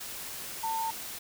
sine tone in noise, 899 Hz, A5, 37 cents sharp, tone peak -29 dBFS, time 0.63-0.91 s, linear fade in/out 10 ms, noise white, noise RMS -40 dBFS, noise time 0-1.19 s, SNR +8 dB, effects none

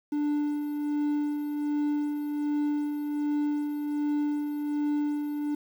triangle tone with tremolo, 294.5 Hz, D4, 5 cents sharp, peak -22 dBFS, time 0.12-5.55 s, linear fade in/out 5 ms, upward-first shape sine, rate 1.3 Hz, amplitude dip 45%, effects 9-bit

